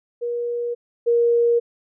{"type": "tone pair in turn", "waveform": "sine", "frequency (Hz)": [477.2, 471.4], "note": ["A#4", "A#4"], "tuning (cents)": [41, 19], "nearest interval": "unison", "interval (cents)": 22, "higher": "first", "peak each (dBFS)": [-22, -14], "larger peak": "second", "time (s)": [[0.21, 0.75], [1.06, 1.6]], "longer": "neither", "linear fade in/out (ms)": 20, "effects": []}